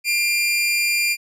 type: tone with amplitude modulation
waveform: sawtooth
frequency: 2390 Hz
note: D7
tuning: 30 cents sharp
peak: -12 dBFS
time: 0.04-1.17 s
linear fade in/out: 50 ms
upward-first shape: sine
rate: 280 Hz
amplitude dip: 45%
effects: resampled to 32000 Hz